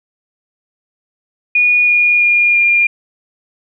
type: tone with pitch steps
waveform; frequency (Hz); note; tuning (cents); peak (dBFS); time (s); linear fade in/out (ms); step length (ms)
sine; 2451 / 2435 / 2420 / 2405; D#7 / D#7 / D#7 / D7; -27 / -38 / -49 / +41; -8; 1.55-2.87; 5; 330
effects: none